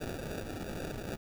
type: noise with sample-and-hold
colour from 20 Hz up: white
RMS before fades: -39 dBFS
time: 0-1.17 s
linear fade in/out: 20 ms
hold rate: 1050 Hz
effects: none